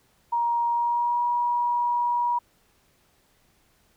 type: tone with pitch glide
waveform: sine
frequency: 943 to 961.1 Hz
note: A#5 to B5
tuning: +20 to -47 cents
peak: -21 dBFS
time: 0.32-2.39 s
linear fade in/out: 10 ms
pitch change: +33 cents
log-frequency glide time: 0.69-1.23 s
effects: pink hiss -64 dBFS RMS until 3.96 s